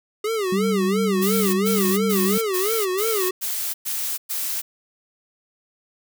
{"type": "tone with vibrato", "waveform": "square", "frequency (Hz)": 407.3, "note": "G#4", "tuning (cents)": -34, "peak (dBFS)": -22, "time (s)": [0.24, 3.31], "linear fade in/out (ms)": 5, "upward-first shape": "sine", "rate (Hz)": 2.9, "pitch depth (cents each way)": 190}
{"type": "tone with pitch glide", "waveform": "sine", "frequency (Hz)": [194.4, 196.43], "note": ["G3", "G3"], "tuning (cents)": [-14, 4], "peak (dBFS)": -20, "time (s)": [0.52, 2.38], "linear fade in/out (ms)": 5, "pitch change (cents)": 18, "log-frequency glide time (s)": [1.08, 1.8]}
{"type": "noise bursts", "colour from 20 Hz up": "blue", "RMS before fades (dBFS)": -26, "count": 8, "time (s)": [1.21, 4.62], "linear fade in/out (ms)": 20, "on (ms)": 330, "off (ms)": 110}
{"effects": []}